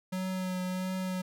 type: tone with vibrato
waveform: square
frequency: 185 Hz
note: F#3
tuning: in tune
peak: -32 dBFS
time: 0.12-1.22 s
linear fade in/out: 10 ms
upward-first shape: triangle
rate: 1.5 Hz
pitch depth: 21 cents each way
effects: none